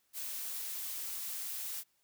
blue noise, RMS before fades -40 dBFS, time 0.13-1.84 s, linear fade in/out 50 ms, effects white hiss -75 dBFS RMS until 2.03 s

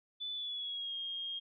sine tone with pitch glide, 3490 to 3238 Hz, A7 to G#7, -15 to -45 cents, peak -37 dBFS, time 0.2-1.4 s, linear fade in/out 20 ms, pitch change -130 cents, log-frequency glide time 0.33-0.95 s, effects none

